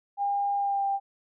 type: tone with pitch glide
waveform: sine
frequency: 805 to 791.6 Hz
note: G5 to G5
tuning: +46 to +17 cents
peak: -24 dBFS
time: 0.17-1 s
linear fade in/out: 50 ms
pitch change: -29 cents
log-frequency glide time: 0.56-0.86 s
effects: none